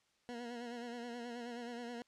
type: tone with vibrato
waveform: 20% pulse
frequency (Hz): 238.9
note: A#3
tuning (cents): +43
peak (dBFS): -38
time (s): 0.29-2.02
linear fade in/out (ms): 0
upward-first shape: sine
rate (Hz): 9.4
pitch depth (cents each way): 48
effects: white hiss -75 dBFS RMS until 2.07 s + low-pass 6000 Hz 12 dB/octave